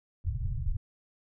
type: low-pass noise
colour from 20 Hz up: pink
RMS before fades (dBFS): -31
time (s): 0.24-0.77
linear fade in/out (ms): 5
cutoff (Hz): 140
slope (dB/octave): 96
effects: none